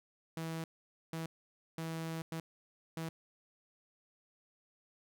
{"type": "tone bursts at uneven times", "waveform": "sawtooth", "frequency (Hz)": 162.8, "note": "E3", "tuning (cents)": -21, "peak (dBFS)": -34, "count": 5, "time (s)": [[0.37, 0.64], [1.13, 1.26], [1.78, 2.22], [2.32, 2.4], [2.97, 3.09]], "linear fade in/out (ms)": 2, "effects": []}